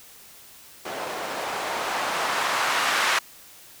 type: noise with low-pass filter sweep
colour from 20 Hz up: violet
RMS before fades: -26 dBFS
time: 0.85-3.19 s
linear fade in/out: 5 ms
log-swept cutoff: 580 to 1400 Hz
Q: 1.2
effects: white hiss -48 dBFS RMS until 3.8 s